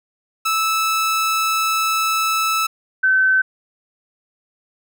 sawtooth / sine tone pair in turn, 1310 / 1530 Hz, E6 / G6, -11 / -42 cents, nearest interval minor third, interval 269 cents, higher second, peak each -13 / -12 dBFS, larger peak second, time 0.45-2.67 / 3.03-3.42 s, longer first, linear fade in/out 10 ms, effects none

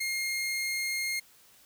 sawtooth tone, 2133 Hz, C7, 33 cents sharp, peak -26 dBFS, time 0-1.2 s, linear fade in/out 10 ms, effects white hiss -59 dBFS RMS until 1.65 s

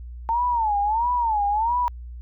sine tone with vibrato, 893 Hz, A5, 25 cents sharp, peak -19 dBFS, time 0.29-1.88 s, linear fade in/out 0 ms, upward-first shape sine, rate 1.5 Hz, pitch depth 170 cents each way, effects added 60 Hz sine -34 dBFS peak until 2.21 s

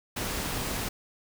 pink noise, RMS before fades -32 dBFS, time 0.16-0.89 s, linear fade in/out 10 ms, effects none

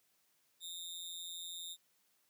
sawtooth tone with amplitude modulation, 3679 Hz, A#7, 24 cents flat, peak -37 dBFS, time 0.6-1.77 s, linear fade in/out 50 ms, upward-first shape sine, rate 172 Hz, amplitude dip 80%, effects white hiss -75 dBFS RMS until 2.29 s + high-pass 100 Hz 12 dB/octave

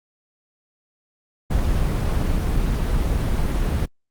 brown noise, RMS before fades -20 dBFS, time 1.5-3.86 s, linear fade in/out 10 ms, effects Opus 24 kbps

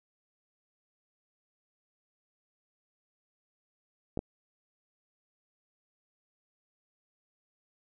clicks, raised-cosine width 2 ms, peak -19 dBFS, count 2, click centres 4.174 / 4.191 s, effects none

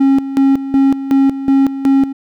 triangle tone with tremolo, 272 Hz, C#4, 33 cents flat, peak -5 dBFS, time 0-2.13 s, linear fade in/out 10 ms, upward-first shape square, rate 2.7 Hz, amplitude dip 75%, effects none

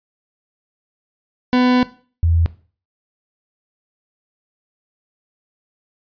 40% pulse / sine tone pair in turn, 250 / 83.43 Hz, B3 / E2, +21 / +21 cents, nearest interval octave + perfect fifth, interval 1900 cents, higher first, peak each -11 / -12 dBFS, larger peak first, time 1.53-1.83 / 2.23-2.46 s, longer first, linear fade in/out 0 ms, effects noise-tail reverb RT60 0.4 s tail -17 dB re dry + resampled to 11025 Hz

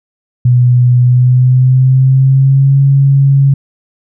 sine tone with pitch glide, 123.6 to 137.94 Hz, B2 to C#3, +2 to -8 cents, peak -4 dBFS, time 0.45-3.54 s, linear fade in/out 5 ms, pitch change +190 cents, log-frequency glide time 1.01-2.79 s, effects none

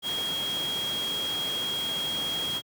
sine tone in noise, 3270 Hz, G#7, 28 cents flat, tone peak -28 dBFS, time 0.02-2.62 s, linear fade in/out 50 ms, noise pink, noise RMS -36 dBFS, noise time 0.02-2.62 s, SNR +5 dB, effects high-pass 150 Hz 12 dB/octave

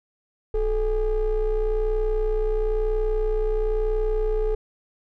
triangle ring-modulated tone, 200.5 Hz, G3, 39 cents sharp, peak -15 dBFS, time 0.54-4.55 s, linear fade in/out 5 ms, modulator 231 Hz, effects none

